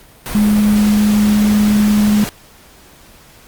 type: tone in noise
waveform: sine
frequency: 209.4 Hz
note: G#3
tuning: 15 cents sharp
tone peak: -9 dBFS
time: 0.35-2.24 s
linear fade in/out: 0 ms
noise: pink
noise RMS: -24 dBFS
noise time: 0.26-2.29 s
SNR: +12 dB
effects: pink hiss -44 dBFS RMS until 3.47 s + Opus 48 kbps